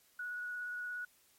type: tone with vibrato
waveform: sine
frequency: 1464 Hz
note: F#6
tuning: 19 cents flat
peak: -38 dBFS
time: 0.19-1.05 s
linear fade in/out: 5 ms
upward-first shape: sine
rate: 17 Hz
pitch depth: 10 cents each way
effects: white hiss -68 dBFS RMS until 1.38 s + MP3 64 kbps